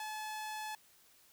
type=tone; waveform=sawtooth; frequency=860 Hz; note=A5; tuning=40 cents flat; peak=-36 dBFS; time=0-0.75 s; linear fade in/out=2 ms; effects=white hiss -65 dBFS RMS until 1.32 s